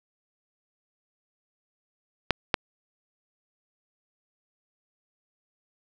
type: clicks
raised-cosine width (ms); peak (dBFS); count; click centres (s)
0.3; -4; 2; 2.307 / 2.542
effects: none